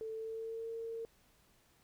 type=tone with pitch glide; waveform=sine; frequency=442.4 to 455.6 Hz; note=A4 to A#4; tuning=+9 to -40 cents; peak=-39 dBFS; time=0.01-1.05 s; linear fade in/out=0 ms; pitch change=+51 cents; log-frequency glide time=0.12-0.7 s; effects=pink hiss -69 dBFS RMS until 1.83 s